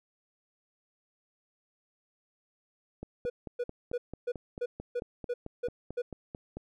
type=click train; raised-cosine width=2 ms; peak=-26 dBFS; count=17; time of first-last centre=3.03-6.57 s; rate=4.52 Hz
type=tone bursts; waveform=triangle; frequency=486.7 Hz; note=B4; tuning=25 cents flat; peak=-27 dBFS; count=9; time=3.25-6.02 s; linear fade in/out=10 ms; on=50 ms; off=290 ms
effects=none